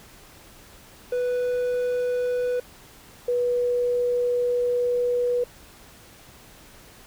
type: tone pair in turn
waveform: triangle / sine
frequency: 493.9 / 488.2 Hz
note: B4 / B4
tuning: 0 / -20 cents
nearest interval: unison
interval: 20 cents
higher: first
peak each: -20 / -20 dBFS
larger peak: neither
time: 1.12-2.6 / 3.28-5.44 s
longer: second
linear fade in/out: 5 ms
effects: pink hiss -49 dBFS RMS until 7.06 s